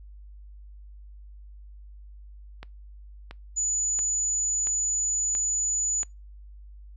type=click train; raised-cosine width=0.3 ms; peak=-24 dBFS; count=6; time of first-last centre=2.63-6.031 s; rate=1.47 Hz
type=tone; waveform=sine; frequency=6940 Hz; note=A8; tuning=25 cents flat; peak=-23 dBFS; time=3.56-6.04 s; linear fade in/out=20 ms
effects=noise-tail reverb RT60 0.2 s tail -24 dB re dry + added 50 Hz sine -43 dBFS peak until 6.96 s